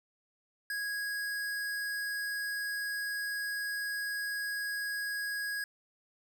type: tone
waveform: square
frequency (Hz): 1654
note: G#6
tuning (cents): -8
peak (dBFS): -34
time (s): 0.7-5.64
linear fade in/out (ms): 2
effects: none